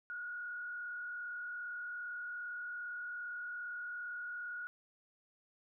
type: tone with frequency modulation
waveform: sine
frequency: 1444 Hz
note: F#6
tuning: 43 cents flat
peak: -40 dBFS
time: 0.1-4.67 s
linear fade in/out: 0 ms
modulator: 37.5 Hz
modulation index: 0.85
effects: none